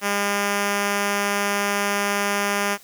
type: tone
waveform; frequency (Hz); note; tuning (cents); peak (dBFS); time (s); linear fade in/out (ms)
5% pulse; 202.4; G#3; -44; -9; 0.01-2.78; 50
effects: white hiss -49 dBFS RMS until 2.83 s